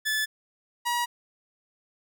sawtooth tone pair in turn, 1734 / 959.2 Hz, A6 / A#5, -26 / +49 cents, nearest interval minor seventh, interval 1025 cents, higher first, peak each -21 dBFS, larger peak neither, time 0.05-0.26 / 0.85-1.06 s, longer neither, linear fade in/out 20 ms, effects none

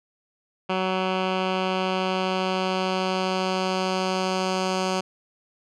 10% pulse tone with low-pass filter sweep, 187 Hz, F#3, 19 cents sharp, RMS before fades -25 dBFS, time 0.69-5.01 s, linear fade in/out 10 ms, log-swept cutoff 2800 to 6000 Hz, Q 1.4, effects none

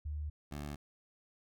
sine / 15% pulse tone pair in turn, 74.8 / 73.01 Hz, D2 / D2, +32 / -10 cents, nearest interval unison, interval 42 cents, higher first, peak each -36 / -34 dBFS, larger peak second, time 0.05-0.3 / 0.51-0.76 s, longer neither, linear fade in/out 10 ms, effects none

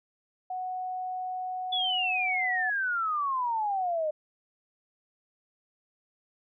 sine tone, 739 Hz, F#5, 2 cents flat, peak -31 dBFS, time 0.5-2.7 s, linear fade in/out 5 ms
sine exponential sweep, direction down, 3473 to 600 Hz, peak -26 dBFS, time 1.72-4.11 s, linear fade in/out 10 ms
effects none

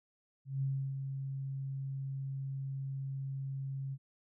sine tone with ADSR envelope, 135.8 Hz, C#3, 35 cents flat, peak -30 dBFS, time 0.45-3.98 s, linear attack 170 ms, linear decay 320 ms, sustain -6 dB, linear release 51 ms, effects none

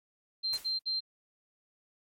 sine tone bursts, 4151 Hz, C8, 15 cents flat, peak -29 dBFS, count 3, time 0.43-1.006 s, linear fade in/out 20 ms, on 150 ms, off 63 ms
white noise with exponential decay, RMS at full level -39 dBFS, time 0.53-0.82 s, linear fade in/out 2 ms, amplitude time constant 61 ms
effects MP3 64 kbps

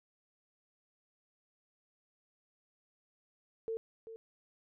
sine tone with echo, 449.6 Hz, A4, 37 cents sharp, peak -34 dBFS, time 3.68-3.77 s, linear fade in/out 0 ms, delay 390 ms, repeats 1, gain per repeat -11 dB, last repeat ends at 4.16 s, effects none

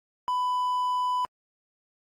triangle tone, 997 Hz, B5, 16 cents sharp, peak -22 dBFS, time 0.28-1.25 s, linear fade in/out 0 ms, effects AAC 64 kbps

